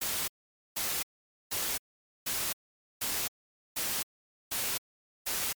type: noise bursts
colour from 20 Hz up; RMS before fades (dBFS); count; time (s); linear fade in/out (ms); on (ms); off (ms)
white; -32; 8; 0.01-5.53; 10; 270; 480
effects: MP3 96 kbps